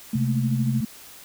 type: tone with tremolo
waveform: sine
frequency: 220 Hz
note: A3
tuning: in tune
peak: -20 dBFS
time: 0.13-0.85 s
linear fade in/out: 5 ms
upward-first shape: sine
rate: 13 Hz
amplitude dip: 80%
type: tone with vibrato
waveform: sine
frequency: 130.81 Hz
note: C3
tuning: in tune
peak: -22 dBFS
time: 0.15-0.81 s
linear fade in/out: 5 ms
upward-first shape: sine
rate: 6.1 Hz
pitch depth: 10 cents each way
effects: white hiss -45 dBFS RMS until 1.24 s